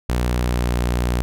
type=tone with pitch glide; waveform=sawtooth; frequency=60.9 to 60.27 Hz; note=B1 to B1; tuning=-24 to -42 cents; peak=-14 dBFS; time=0.09-1.22 s; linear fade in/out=0 ms; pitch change=-18 cents; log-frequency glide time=0.46-0.73 s; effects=none